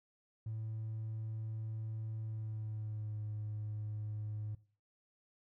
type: tone with pitch glide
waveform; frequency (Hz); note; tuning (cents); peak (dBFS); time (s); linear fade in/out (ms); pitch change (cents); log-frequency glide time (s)
triangle; 110 to 106.25; A2 to G#2; 0 to +40; -35; 0.46-4.55; 5; -60; 2.22-3.2
effects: noise-tail reverb RT60 0.4 s tail -20 dB re dry + tanh soft clip ceiling -34 dBFS